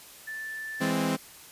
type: tone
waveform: sine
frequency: 1760 Hz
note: A6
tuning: in tune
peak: -34 dBFS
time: 0.27-0.91 s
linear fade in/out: 10 ms
type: chord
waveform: sawtooth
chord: E augmented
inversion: none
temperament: equal with one note detuned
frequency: 164.81 / 206.6 / 261.6 Hz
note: E3 / G#3 / B#3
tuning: 0 / -9 / 0 cents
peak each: -27 / -27 / -24 dBFS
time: 0.8-1.17 s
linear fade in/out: 20 ms
effects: white hiss -49 dBFS RMS until 1.51 s + resampled to 32000 Hz